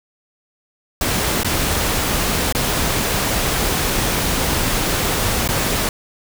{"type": "noise with dropouts", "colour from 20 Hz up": "pink", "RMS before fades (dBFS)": -19, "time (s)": [1.01, 5.89], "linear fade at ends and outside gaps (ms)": 2, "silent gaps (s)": [[1.433, 1.446], [2.525, 2.549], [5.477, 5.488]], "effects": []}